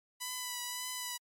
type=tone with vibrato; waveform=5% pulse; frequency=992 Hz; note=B5; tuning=7 cents sharp; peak=-25 dBFS; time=0.2-1.18 s; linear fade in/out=20 ms; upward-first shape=triangle; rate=1.8 Hz; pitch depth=29 cents each way; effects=MP3 64 kbps